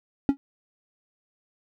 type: tone with exponential decay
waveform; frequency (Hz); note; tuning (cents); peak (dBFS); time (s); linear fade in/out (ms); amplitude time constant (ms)
triangle; 277.2; C#4; 0; -10; 0.29-0.37; 0; 16
effects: none